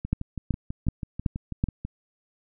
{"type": "two click trains", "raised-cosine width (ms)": 5, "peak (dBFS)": [-10, -19], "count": [5, 12], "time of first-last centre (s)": [[0.13, 1.639], [0.05, 1.85]], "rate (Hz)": [2.65, 6.11], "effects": []}